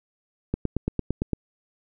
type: click train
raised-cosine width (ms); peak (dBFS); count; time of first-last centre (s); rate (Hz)
3; -11; 8; 0.54-1.333; 8.83
effects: none